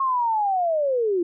sine linear sweep, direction down, 1091 to 333.3 Hz, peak -19 dBFS, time 0-1.23 s, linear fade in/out 5 ms, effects none

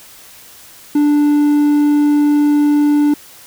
triangle tone, 293.7 Hz, D4, in tune, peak -7 dBFS, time 0.95-3.14 s, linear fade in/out 5 ms, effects white hiss -40 dBFS RMS until 3.46 s

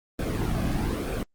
brown noise with flanger, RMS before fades -27 dBFS, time 0.19-1.23 s, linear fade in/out 2 ms, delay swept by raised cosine 1 to 2.2 ms, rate 1.1 Hz, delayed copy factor -0.7, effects Opus 24 kbps

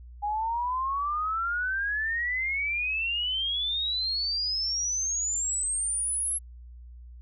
sine exponential sweep, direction up, 815 to 11175 Hz, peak -26 dBFS, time 0.22-6.39 s, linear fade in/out 20 ms, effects added 60 Hz sine -43 dBFS peak until 7.21 s

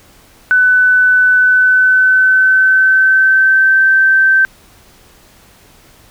sine tone with pitch glide, 1500 to 1552.9 Hz, F#6 to G6, +23 to -17 cents, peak -6 dBFS, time 0.51-4.45 s, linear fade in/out 0 ms, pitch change +60 cents, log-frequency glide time 1.3-3.82 s, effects pink hiss -45 dBFS RMS until 6.1 s

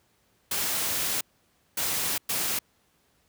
white noise bursts at uneven times, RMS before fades -28 dBFS, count 3, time 0.51-1.21 / 1.77-2.18 / 2.29-2.59 s, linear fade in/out 5 ms, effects pink hiss -67 dBFS RMS until 3.28 s + high-pass 60 Hz 12 dB/octave

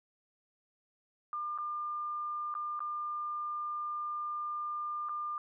sine tone with dropouts, 1200 Hz, D6, 37 cents sharp, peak -34 dBFS, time 1.33-5.38 s, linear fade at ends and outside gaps 1 ms, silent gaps 1.577-1.585 / 2.541-2.551 / 2.793-2.804 / 5.087-5.093 s, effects none

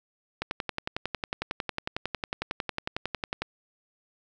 click train, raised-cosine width 0.3 ms, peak -13 dBFS, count 34, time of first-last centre 0.42-3.42 s, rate 11 Hz, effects none

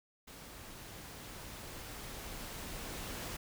pink noise with level ramp, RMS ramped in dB -51 to -42 dBFS, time 0.27-3.37 s, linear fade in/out 10 ms, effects none

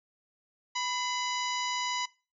harmonic tone with a mistuned harmonic, 987.8 Hz, B5, in tune, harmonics 1 / 2 / 3 / 4 / 5 / 6 / 7, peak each -33 / -36 / -38 / -39 / -40 / -41 / -41 dBFS, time 0.75-2.06 s, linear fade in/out 10 ms, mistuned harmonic 2, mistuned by +55 cents, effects noise-tail reverb RT60 0.3 s tail -20 dB re dry

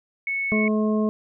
sine tone, 2207 Hz, C#7, 8 cents flat, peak -23 dBFS, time 0.27-0.68 s, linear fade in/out 2 ms
harmonic tone, 214.6 Hz, A3, 43 cents flat, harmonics 1 / 2 / 3 / 5, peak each -20 / -26 / -30 / -34 dBFS, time 0.52-1.09 s, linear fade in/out 0 ms
effects none

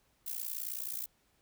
violet noise with amplitude modulation, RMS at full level -35 dBFS, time 0.26-1.06 s, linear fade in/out 10 ms, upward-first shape sine, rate 59.3 Hz, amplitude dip 90%, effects pink hiss -72 dBFS RMS until 1.41 s

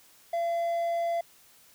triangle tone, 680 Hz, F5, 46 cents flat, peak -24 dBFS, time 0.33-1.21 s, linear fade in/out 5 ms, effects white hiss -58 dBFS RMS until 1.74 s

